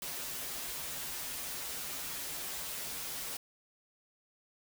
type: noise with comb filter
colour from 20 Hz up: white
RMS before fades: -40 dBFS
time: 0.02-3.37 s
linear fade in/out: 2 ms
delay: 9.4 ms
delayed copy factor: -0.7
effects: none